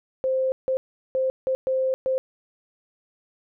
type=tone bursts at uneven times; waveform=sine; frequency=523.3 Hz; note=C5; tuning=in tune; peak=-20 dBFS; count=6; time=0.24-0.52 / 0.68-0.77 / 1.15-1.3 / 1.47-1.55 / 1.67-1.94 / 2.06-2.18 s; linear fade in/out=0 ms; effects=none